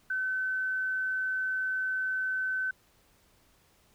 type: tone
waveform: sine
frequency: 1523 Hz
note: F#6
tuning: 50 cents sharp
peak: -28 dBFS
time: 0.1-2.71 s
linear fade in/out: 5 ms
effects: pink hiss -65 dBFS RMS until 3.94 s